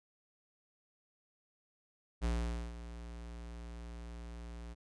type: tone with ADSR envelope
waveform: square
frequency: 58.2 Hz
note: A#1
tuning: 2 cents flat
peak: -31 dBFS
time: 2.21-4.75 s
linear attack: 35 ms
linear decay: 480 ms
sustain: -14 dB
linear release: 28 ms
effects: resampled to 22050 Hz